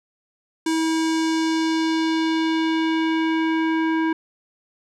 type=tone with low-pass filter sweep; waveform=square; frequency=322.2 Hz; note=E4; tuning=39 cents flat; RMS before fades=-21 dBFS; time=0.66-4.13 s; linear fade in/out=5 ms; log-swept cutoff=8400 to 1800 Hz; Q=1.4; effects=none